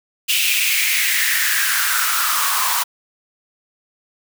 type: noise with high-pass filter sweep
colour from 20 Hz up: white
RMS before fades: -18 dBFS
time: 0.28-2.84 s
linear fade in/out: 20 ms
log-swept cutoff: 2800 to 980 Hz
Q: 5.1
effects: none